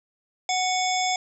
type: harmonic tone with a mistuned harmonic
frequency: 740 Hz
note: F#5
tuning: in tune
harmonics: 1 / 3 / 5 / 7 / 9 / 10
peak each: -24 / -29 / -31 / -32 / -34 / -34 dBFS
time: 0.49-1.16 s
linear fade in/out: 2 ms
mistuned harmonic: 5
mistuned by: -110 cents
effects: none